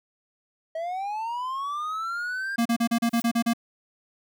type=linear sweep; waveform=triangle; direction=up; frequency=636 to 1615 Hz; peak=-26 dBFS; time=0.75-2.56 s; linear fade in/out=5 ms
type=tone bursts; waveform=square; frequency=233.1 Hz; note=A#3; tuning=in tune; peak=-21 dBFS; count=9; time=2.58-3.535 s; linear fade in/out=10 ms; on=75 ms; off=35 ms
type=noise with exponential growth; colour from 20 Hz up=blue; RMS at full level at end=-31 dBFS; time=3.06-3.22 s; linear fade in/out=5 ms; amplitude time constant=33 ms
effects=none